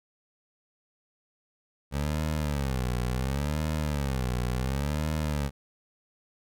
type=tone with vibrato; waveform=20% pulse; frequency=68.8 Hz; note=C#2; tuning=12 cents flat; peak=-22 dBFS; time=1.91-5.51 s; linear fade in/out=50 ms; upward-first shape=sine; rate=0.7 Hz; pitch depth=210 cents each way; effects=none